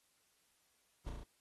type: noise with echo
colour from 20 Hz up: brown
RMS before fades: -42 dBFS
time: 1.06-1.1 s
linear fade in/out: 10 ms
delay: 35 ms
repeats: 4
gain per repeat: -2 dB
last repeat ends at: 1.24 s
effects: white hiss -75 dBFS RMS until 1.4 s + AAC 32 kbps